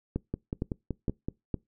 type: two click trains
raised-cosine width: 3 ms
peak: -16 / -18 dBFS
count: 4 / 6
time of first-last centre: 0.16-1.542 / 0.34-1.285 s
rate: 2.17 / 5.29 Hz
effects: noise-tail reverb RT60 0.2 s tail -24 dB re dry